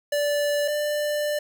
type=tone pair in turn; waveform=square; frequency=583 / 592.8 Hz; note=D5 / D5; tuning=-13 / +16 cents; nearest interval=unison; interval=29 cents; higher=second; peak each=-22 / -24 dBFS; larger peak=first; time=0.12-0.68 / 0.68-1.39 s; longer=second; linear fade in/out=5 ms; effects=8-bit